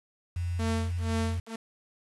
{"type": "tone", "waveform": "sine", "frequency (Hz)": 87.31, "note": "F2", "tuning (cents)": 0, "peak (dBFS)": -28, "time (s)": [0.36, 1.4], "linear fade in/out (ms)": 5}
{"type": "tone with tremolo", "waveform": "sawtooth", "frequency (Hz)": 225.6, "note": "A3", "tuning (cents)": 44, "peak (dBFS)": -24, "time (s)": [0.59, 1.56], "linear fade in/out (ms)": 5, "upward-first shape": "sine", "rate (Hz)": 2.1, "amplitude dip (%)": 100}
{"effects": ["resampled to 24000 Hz", "8-bit"]}